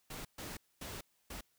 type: noise bursts at uneven times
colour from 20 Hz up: pink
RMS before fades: -45 dBFS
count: 4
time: 0.1-0.25 / 0.38-0.57 / 0.81-1.01 / 1.3-1.41 s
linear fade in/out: 5 ms
effects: white hiss -75 dBFS RMS until 1.58 s